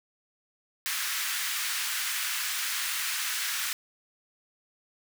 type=high-pass noise; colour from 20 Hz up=pink; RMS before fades=-31 dBFS; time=0.86-3.73 s; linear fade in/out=0 ms; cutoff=1400 Hz; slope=24 dB/octave; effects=none